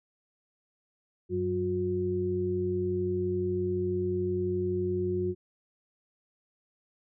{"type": "tone cluster", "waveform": "sine", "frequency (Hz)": [95.1, 186.7, 361.1], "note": ["F#2", "F#3", "F#4"], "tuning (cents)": [48, 16, -42], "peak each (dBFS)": [-34, -35, -28], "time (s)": [1.29, 5.35], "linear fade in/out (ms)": 50, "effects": []}